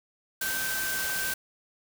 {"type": "tone in noise", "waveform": "sine", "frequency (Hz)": 1549, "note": "G6", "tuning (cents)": -21, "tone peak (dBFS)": -31, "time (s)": [0.41, 1.34], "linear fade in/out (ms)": 5, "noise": "white", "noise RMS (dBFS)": -32, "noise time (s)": [0.41, 1.34], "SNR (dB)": -2, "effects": []}